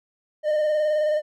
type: tone with vibrato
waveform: triangle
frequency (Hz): 608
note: D#5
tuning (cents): -40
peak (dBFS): -17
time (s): 0.43-1.22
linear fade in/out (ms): 50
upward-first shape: square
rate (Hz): 19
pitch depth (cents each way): 24
effects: none